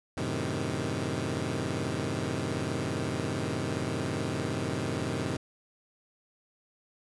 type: chord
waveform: 15% pulse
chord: F# diminished seventh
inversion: none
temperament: equal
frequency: 92.5 / 110 / 130.81 / 155.56 Hz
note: F#2 / A2 / C3 / Eb3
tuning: 0 / 0 / 0 / 0 cents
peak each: -30 / -30 / -28 / -29 dBFS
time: 0.17-5.37 s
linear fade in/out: 5 ms
effects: resampled to 24000 Hz